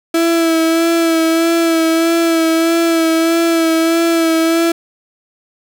35% pulse tone with vibrato, 329.6 Hz, E4, in tune, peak -9 dBFS, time 0.14-4.72 s, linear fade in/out 5 ms, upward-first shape sine, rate 1.6 Hz, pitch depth 27 cents each way, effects none

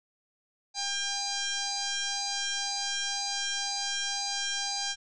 sine tone with frequency modulation, 799 Hz, G5, 33 cents sharp, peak -29 dBFS, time 0.74-4.96 s, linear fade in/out 50 ms, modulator 800 Hz, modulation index 7.7, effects none

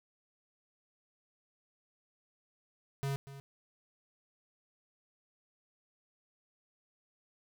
square tone with echo, 138.1 Hz, C#3, 6 cents flat, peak -33 dBFS, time 3.03-3.16 s, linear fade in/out 0 ms, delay 240 ms, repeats 1, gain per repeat -14 dB, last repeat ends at 3.4 s, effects none

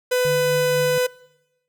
45% pulse tone, 500 Hz, B4, 21 cents sharp, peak -17 dBFS, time 0.11-1.07 s, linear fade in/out 10 ms
sine tone with tremolo, 150.4 Hz, D3, 42 cents sharp, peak -25 dBFS, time 0.25-0.98 s, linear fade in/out 0 ms, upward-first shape triangle, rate 4.1 Hz, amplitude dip 45%
effects noise-tail reverb RT60 1.0 s tail -23 dB re dry

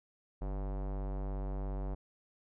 square tone with low-pass filter, 48.55 Hz, G1, 16 cents flat, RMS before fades -37 dBFS, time 0.41-1.95 s, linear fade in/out 10 ms, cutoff 790 Hz, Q 1.4, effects none

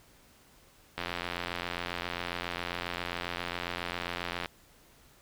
click train, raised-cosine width 0.3 ms, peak -17 dBFS, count 305, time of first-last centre 0.98-4.458 s, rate 87.4 Hz, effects pink hiss -60 dBFS RMS until 5.21 s

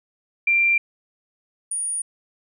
sine tone pair in turn, 2369 / 9531 Hz, D7 / D9, +14 / +24 cents, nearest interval 2 octaves, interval 2410 cents, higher second, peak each -15 / -23 dBFS, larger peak first, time 0.47-0.78 / 1.71-2.02 s, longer neither, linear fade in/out 5 ms, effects none

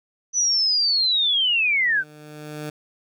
sine linear sweep, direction down, 6020 to 1479 Hz, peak -17 dBFS, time 0.33-2.04 s, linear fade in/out 50 ms
15% pulse tone with exponential growth, 150.9 Hz, D3, 47 cents sharp, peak -22 dBFS, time 1.18-2.7 s, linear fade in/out 5 ms, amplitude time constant 330 ms
effects none

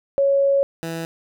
sine / 15% pulse tone pair in turn, 554.4 / 164.82 Hz, C#5 / E3, 0 / 0 cents, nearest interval octave + major sixth, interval 2100 cents, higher first, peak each -14 / -20 dBFS, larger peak first, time 0.18-0.63 / 0.83-1.05 s, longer first, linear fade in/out 0 ms, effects none

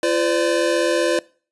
square tone cluster, 342.7 / 511 / 587 Hz, F4 / C5 / D5, -33 / -41 / -1 cents, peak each -22 dBFS, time 0.03-1.19 s, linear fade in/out 2 ms, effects noise-tail reverb RT60 0.4 s tail -22 dB re dry + resampled to 24000 Hz

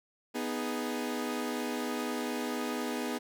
sawtooth chord, G# minor, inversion first, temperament equal, 246.9 / 311.1 / 415.3 Hz, B3 / D#4 / G#4, 0 / 0 / 0 cents, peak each -31 / -34 / -34 dBFS, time 0.34-3.19 s, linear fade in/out 20 ms, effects none

